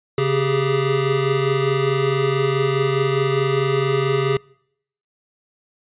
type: tone cluster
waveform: square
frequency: 137 / 391.6 / 416.3 Hz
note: C#3 / G4 / G#4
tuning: -20 / -2 / +4 cents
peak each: -22 dBFS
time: 0.18-4.37 s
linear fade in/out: 2 ms
effects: noise-tail reverb RT60 0.7 s tail -25 dB re dry + resampled to 8000 Hz